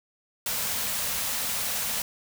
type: band-stop noise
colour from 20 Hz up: white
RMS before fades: -29 dBFS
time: 0.46-2.02 s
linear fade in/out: 2 ms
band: 270 to 440 Hz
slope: 96 dB/octave
effects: none